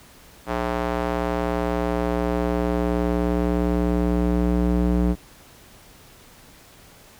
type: tone with band-pass filter sweep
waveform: square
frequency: 59.8 Hz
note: A#1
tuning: 45 cents sharp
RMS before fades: -22 dBFS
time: 0.46-5.16 s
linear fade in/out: 50 ms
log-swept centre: 840 to 230 Hz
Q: 0.86
effects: pink hiss -49 dBFS RMS until 7.19 s

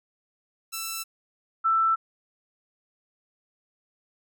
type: tone pair in turn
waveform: 5% pulse / sine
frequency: 1329 / 1329 Hz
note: E6 / E6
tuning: +14 / +14 cents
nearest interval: unison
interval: 0 cents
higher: neither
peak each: -19 dBFS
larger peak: neither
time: 0.72-1.04 / 1.64-1.96 s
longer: neither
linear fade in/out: 20 ms
effects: none

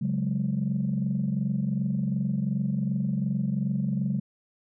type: chord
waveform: sine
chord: C# suspended fourth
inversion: none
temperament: equal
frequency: 138.59 / 185 / 207.7 Hz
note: C#3 / F#3 / G#3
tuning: 0 / 0 / 0 cents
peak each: -28 dBFS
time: 0.01-4.2 s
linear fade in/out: 10 ms
effects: tanh soft clip ceiling -17 dBFS

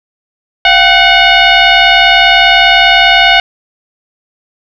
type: tone with frequency modulation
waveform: sine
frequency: 700 Hz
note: F5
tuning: 4 cents sharp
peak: -3 dBFS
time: 0.65-3.4 s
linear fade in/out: 2 ms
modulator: 735 Hz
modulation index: 4
effects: 7-bit

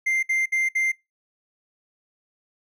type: tone bursts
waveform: triangle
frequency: 2093 Hz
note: C7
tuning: in tune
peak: -18 dBFS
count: 4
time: 0.06-0.92 s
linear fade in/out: 10 ms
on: 170 ms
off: 60 ms
effects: noise-tail reverb RT60 0.2 s tail -22 dB re dry

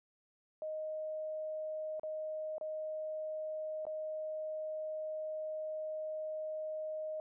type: tone with dropouts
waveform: sine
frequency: 622.3 Hz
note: D#5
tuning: in tune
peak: -37 dBFS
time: 0.62-7.2 s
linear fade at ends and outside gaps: 1 ms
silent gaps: 1.996-2.033 / 2.582-2.611 / 3.853-3.867 s
effects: none

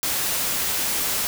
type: noise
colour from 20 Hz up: white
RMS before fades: -24 dBFS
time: 0.03-1.27 s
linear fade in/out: 0 ms
effects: none

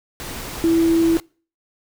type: tone in noise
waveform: sine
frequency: 330.6 Hz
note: E4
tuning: 5 cents sharp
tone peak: -13 dBFS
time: 0.64-1.17 s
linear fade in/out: 0 ms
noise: pink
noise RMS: -31 dBFS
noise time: 0.2-1.2 s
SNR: +15 dB
effects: noise-tail reverb RT60 0.4 s tail -25 dB re dry

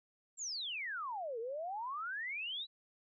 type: exponential two-way sweep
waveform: sine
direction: down then up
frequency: 7660 to 440 to 4019 Hz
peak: -38 dBFS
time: 0.37-2.67 s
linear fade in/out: 50 ms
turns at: 1.39 s
effects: none

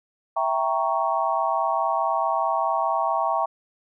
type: chord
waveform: sine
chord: E diminished seventh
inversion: none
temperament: equal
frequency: 659.3 / 784 / 932.3 / 1108.7 Hz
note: E5 / G5 / Bb5 / Db6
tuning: 0 / 0 / 0 / 0 cents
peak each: -26 dBFS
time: 0.36-3.46 s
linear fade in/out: 10 ms
effects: none

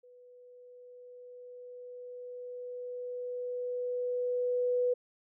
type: tone with level ramp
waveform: sine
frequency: 493.9 Hz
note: B4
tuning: in tune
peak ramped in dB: -54 to -25 dBFS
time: 0.03-4.94 s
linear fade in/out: 10 ms
effects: none

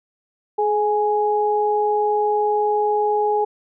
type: tone pair together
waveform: sine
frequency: 423 / 832 Hz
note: G#4 / G#5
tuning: +32 / +3 cents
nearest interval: octave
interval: 1171 cents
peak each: -19 dBFS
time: 0.58-3.45 s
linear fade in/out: 10 ms
effects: none

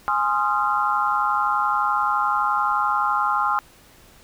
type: chord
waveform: sine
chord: F minor seventh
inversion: first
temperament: equal with one note detuned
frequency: 830.6 / 1046.5 / 1244.5 / 1376.1 Hz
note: Ab5 / C6 / Eb6 / F6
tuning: 0 / 0 / 0 / -26 cents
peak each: -24 dBFS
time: 0.08-3.59 s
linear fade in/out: 0 ms
effects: pink hiss -51 dBFS RMS until 4.23 s

